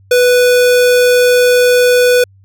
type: tone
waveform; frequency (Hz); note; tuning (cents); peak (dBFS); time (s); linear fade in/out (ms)
square; 493.9; B4; 0; -7; 0.11-2.24; 5
effects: added 97 Hz sine -42 dBFS peak until 2.44 s